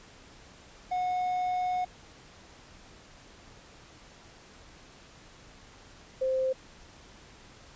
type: tone pair in turn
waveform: triangle / sine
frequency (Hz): 729 / 522.6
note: F#5 / C5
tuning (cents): -26 / -2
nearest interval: tritone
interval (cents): 576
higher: first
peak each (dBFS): -25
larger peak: neither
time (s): 0.91-1.85 / 6.21-6.53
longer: first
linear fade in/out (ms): 10
effects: pink hiss -53 dBFS RMS until 7.75 s + resampled to 16000 Hz